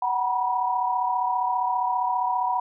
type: tone cluster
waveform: sine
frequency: 747 / 942 / 977 Hz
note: F#5 / A#5 / B5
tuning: +16 / +18 / -19 cents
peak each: -26 / -30 / -24 dBFS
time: 0.02-2.6 s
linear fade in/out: 5 ms
effects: none